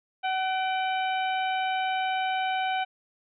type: harmonic tone with a mistuned harmonic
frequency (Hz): 754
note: F#5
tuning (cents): +32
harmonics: 1 / 2 / 3 / 4 / 5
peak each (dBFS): -26 / -34 / -35 / -37 / -45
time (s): 0.23-2.85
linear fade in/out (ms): 20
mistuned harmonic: 3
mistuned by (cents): +63
effects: none